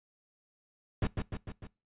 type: noise with echo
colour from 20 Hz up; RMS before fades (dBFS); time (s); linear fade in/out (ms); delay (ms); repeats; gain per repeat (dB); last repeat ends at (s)
brown; -29; 1.02-1.07; 2; 150; 4; -4; 1.67
effects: noise-tail reverb RT60 0.3 s tail -23 dB re dry + resampled to 8000 Hz